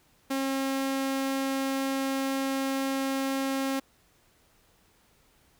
sawtooth tone, 269.8 Hz, C#4, 47 cents flat, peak -23 dBFS, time 0.3-3.8 s, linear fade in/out 10 ms, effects pink hiss -64 dBFS RMS until 5.59 s

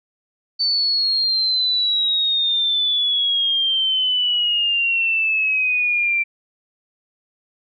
sine exponential sweep, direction down, 4542 to 2347 Hz, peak -16 dBFS, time 0.59-6.24 s, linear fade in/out 20 ms, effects none

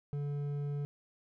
triangle tone with hard clipping, 144.2 Hz, D3, 31 cents flat, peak -35 dBFS, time 0.13-0.85 s, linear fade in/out 0 ms, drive 10 dB, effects none

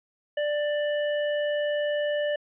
square tone, 590 Hz, D5, 8 cents sharp, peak -25 dBFS, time 0.37-2.36 s, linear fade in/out 5 ms, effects resampled to 8000 Hz + 11-bit

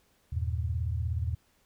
sine chord, E diminished, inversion none, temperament equal with one note detuned, 80.29 / 98 / 116.54 Hz, E2 / G2 / Bb2, -45 / 0 / 0 cents, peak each -30 / -35 / -34 dBFS, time 0.32-1.35 s, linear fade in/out 10 ms, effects pink hiss -68 dBFS RMS until 1.65 s

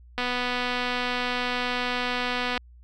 click train, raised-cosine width 0.3 ms, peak -12 dBFS, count 593, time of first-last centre 0.18-2.577 s, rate 247 Hz, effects added 60 Hz sine -47 dBFS peak until 2.83 s

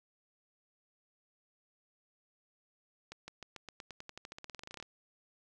accelerating click train, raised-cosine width 0.2 ms, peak -28 dBFS, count 24, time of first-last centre 3.12-4.826 s, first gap 160 ms, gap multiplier 0.92, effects 11-bit

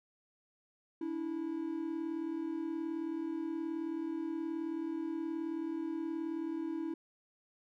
triangle tone pair together, 288.6 / 327.4 Hz, D4 / E4, -30 / -12 cents, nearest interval major second, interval 218 cents, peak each -39 / -34 dBFS, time 1.01-6.94 s, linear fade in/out 5 ms, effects none

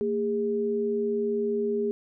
sine tone pair together, 228.8 / 409.5 Hz, A#3 / G#4, -32 / -24 cents, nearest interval minor seventh, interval 1008 cents, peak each -30 / -25 dBFS, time 0.01-1.91 s, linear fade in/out 0 ms, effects none

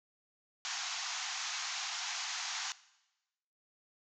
white band-pass noise, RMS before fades -39 dBFS, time 0.65-2.72 s, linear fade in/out 0 ms, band 710 to 7000 Hz, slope 96 dB/octave, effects noise-tail reverb RT60 1.0 s tail -19 dB re dry

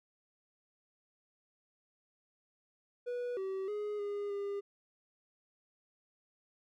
triangle tone with pitch steps, 488.4 / 383.6 / 417.5 / 408.3 / 402.3 Hz, B4 / G4 / G#4 / G#4 / G4, -19 / -37 / +9 / -29 / +45 cents, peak -33 dBFS, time 3.06-4.61 s, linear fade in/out 20 ms, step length 310 ms, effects none

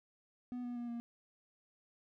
triangle tone with pitch steps, 246.9 / 243.1 / 239.3 / 235.6 Hz, B3 / B3 / A#3 / A#3, 0 / -27 / +46 / +19 cents, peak -37 dBFS, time 0.52-1 s, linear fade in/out 0 ms, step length 120 ms, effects none

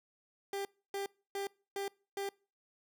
30% pulse tone bursts, 396.9 Hz, G4, 22 cents sharp, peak -33 dBFS, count 5, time 0.53-2.29 s, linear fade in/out 2 ms, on 120 ms, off 290 ms, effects noise-tail reverb RT60 0.4 s tail -26 dB re dry

